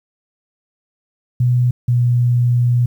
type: tone pair in turn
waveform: sine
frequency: 123.47 / 121.63 Hz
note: B2 / B2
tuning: 0 / -26 cents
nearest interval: unison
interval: 26 cents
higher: first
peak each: -11 dBFS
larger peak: neither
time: 1.4-1.71 / 1.88-2.86 s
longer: second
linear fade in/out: 5 ms
effects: 8-bit